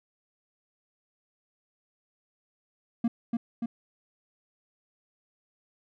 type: tone with echo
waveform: triangle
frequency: 233.1 Hz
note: A#3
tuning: in tune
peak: -20 dBFS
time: 3.04-3.08 s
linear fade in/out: 5 ms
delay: 290 ms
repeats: 2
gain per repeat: -3 dB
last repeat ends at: 3.66 s
effects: none